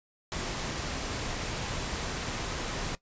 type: noise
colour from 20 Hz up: pink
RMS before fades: -34 dBFS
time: 0.32-2.95 s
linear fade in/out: 0 ms
effects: noise-tail reverb RT60 0.1 s tail -18 dB re dry + resampled to 16000 Hz